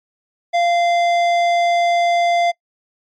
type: tone with tanh clipping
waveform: triangle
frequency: 692 Hz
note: F5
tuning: 16 cents flat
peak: -15 dBFS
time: 0.53-2.52 s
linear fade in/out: 20 ms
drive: 18 dB
effects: noise-tail reverb RT60 0.1 s tail -24 dB re dry + MP3 96 kbps